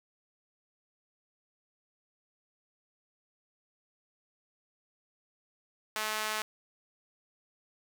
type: tone with high-pass filter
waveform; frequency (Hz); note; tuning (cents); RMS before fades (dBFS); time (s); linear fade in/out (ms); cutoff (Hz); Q
sawtooth; 215.4; A3; -37; -34; 5.96-6.42; 0; 1100; 0.82
effects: none